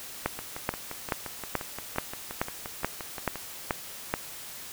two click trains, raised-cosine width 0.5 ms, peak -10 / -20 dBFS, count 10 / 18, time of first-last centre 0.26-4.139 / 0.39-3.357 s, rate 2.32 / 5.73 Hz, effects white hiss -42 dBFS RMS until 4.72 s

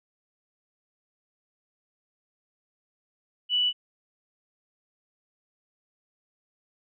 sine tone, 2960 Hz, F#7, in tune, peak -21 dBFS, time 3.49-3.73 s, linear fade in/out 50 ms, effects none

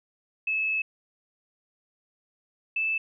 sine tone pair in turn, 2599 / 2631 Hz, E7 / E7, -25 / -4 cents, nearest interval unison, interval 21 cents, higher second, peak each -24 dBFS, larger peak neither, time 0.47-0.82 / 2.76-2.98 s, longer first, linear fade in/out 5 ms, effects none

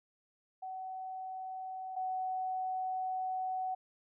sine tone pair in turn, 753 / 748.2 Hz, F#5 / F#5, +30 / +19 cents, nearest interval unison, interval 11 cents, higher first, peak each -39 / -33 dBFS, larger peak second, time 0.62-1.96 / 1.96-3.75 s, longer second, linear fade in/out 10 ms, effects none

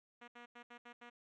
5% pulse tone bursts at uneven times, 240 Hz, B3, 49 cents flat, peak -40 dBFS, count 6, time 0.21-0.28 / 0.35-0.46 / 0.55-0.63 / 0.7-0.78 / 0.85-0.93 / 1.01-1.1 s, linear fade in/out 10 ms, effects low-pass 3000 Hz 12 dB/octave

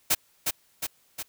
white noise with echo, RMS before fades -22 dBFS, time 0.1-0.15 s, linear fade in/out 10 ms, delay 360 ms, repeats 3, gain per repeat -4 dB, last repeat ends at 1.23 s, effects white hiss -64 dBFS RMS until 1.28 s

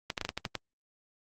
clicks, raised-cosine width 0.2 ms, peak -14 dBFS, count 8, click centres 0.102 / 0.178 / 0.213 / 0.25 / 0.291 / 0.376 / 0.452 / 0.553 s, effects Opus 32 kbps

